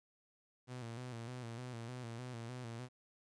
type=tone with vibrato; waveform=sawtooth; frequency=120.5 Hz; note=B2; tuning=42 cents flat; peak=-40 dBFS; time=0.67-2.89 s; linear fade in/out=50 ms; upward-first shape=square; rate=3.3 Hz; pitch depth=72 cents each way; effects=resampled to 22050 Hz + 12-bit